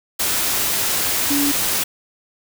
sine tone in noise, 285.8 Hz, D4, 47 cents flat, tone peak -18 dBFS, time 1.3-1.52 s, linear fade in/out 10 ms, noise white, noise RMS -20 dBFS, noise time 0.19-1.84 s, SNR -1 dB, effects none

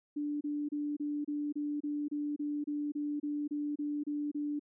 sine tone bursts, 293.7 Hz, D4, in tune, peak -32 dBFS, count 16, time 0.16-4.595 s, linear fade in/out 10 ms, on 250 ms, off 29 ms, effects none

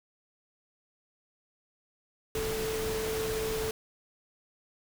sine tone in noise, 440 Hz, A4, in tune, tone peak -31 dBFS, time 2.35-3.71 s, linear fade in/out 2 ms, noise pink, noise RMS -36 dBFS, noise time 2.35-3.71 s, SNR +2 dB, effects none

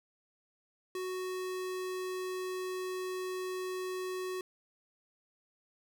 square tone, 370 Hz, F#4, in tune, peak -36 dBFS, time 0.95-4.41 s, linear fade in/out 2 ms, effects none

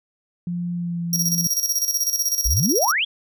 sine tone with pitch glide, 174.61 to 170.52 Hz, F3 to F3, 0 to -41 cents, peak -23 dBFS, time 0.47-1.47 s, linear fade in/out 2 ms, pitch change -41 cents, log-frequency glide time 0.73-1.04 s
sawtooth tone with tremolo, 5650 Hz, F8, 19 cents sharp, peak -15 dBFS, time 1.13-2.92 s, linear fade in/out 2 ms, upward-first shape square, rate 16 Hz, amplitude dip 65%
sine exponential sweep, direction up, 44.74 to 3511 Hz, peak -18 dBFS, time 2.45-3.05 s, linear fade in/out 10 ms
effects none

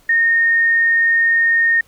sine tone, 1841 Hz, A#6, 22 cents flat, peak -11 dBFS, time 0.09-1.81 s, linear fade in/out 5 ms, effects pink hiss -53 dBFS RMS until 1.87 s

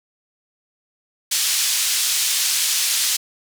pink band-pass noise, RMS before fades -20 dBFS, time 1.31-3.17 s, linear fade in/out 10 ms, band 3900 to 11000 Hz, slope 12 dB/octave, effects none

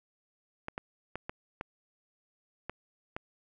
clicks, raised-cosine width 0.5 ms, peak -21 dBFS, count 7, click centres 0.684 / 0.779 / 1.156 / 1.295 / 1.611 / 2.696 / 3.165 s, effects none

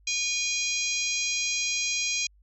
harmonic tone with a mistuned harmonic, 813 Hz, G#5, 37 cents flat, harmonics 3 / 4 / 5 / 6 / 7 / 8 / 9, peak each -30 / -36 / -34 / -36 / -34 / -31 / -41 dBFS, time 0.07-2.27 s, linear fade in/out 5 ms, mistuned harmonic 9, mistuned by +42 cents, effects added 50 Hz sine -56 dBFS peak until 2.42 s

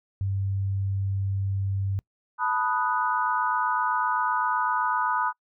sine tone, 97.7 Hz, G2, 5 cents flat, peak -24 dBFS, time 0.21-1.99 s, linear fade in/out 0 ms
sine chord, B dominant seventh, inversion third, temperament equal, 880 / 987.8 / 1244.5 / 1480 Hz, A5 / B5 / D#6 / F#6, 0 / 0 / 0 / 0 cents, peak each -30 / -26 / -28 / -30 dBFS, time 2.38-5.33 s, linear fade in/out 50 ms
effects noise-tail reverb RT60 0.1 s tail -26 dB re dry

